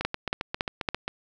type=two click trains; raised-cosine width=0.3 ms; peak=-9 / -13 dBFS; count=4 / 9; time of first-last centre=0.05-0.888 / 0.01-1.08 s; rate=3.58 / 7.48 Hz; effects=none